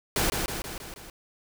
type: noise with echo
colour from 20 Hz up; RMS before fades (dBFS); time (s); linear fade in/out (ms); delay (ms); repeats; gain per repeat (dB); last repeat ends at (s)
pink; -25; 0.16-0.3; 2; 160; 5; -4; 1.1
effects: none